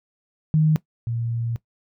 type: tone pair in turn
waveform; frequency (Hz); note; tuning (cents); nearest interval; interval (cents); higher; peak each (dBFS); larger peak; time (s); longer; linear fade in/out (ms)
sine; 155.56 / 116.54; D#3 / A#2; 0 / 0; perfect fourth; 500; first; -14 / -23; first; 0.54-0.76 / 1.07-1.56; second; 0
effects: noise-tail reverb RT60 0.1 s tail -18 dB re dry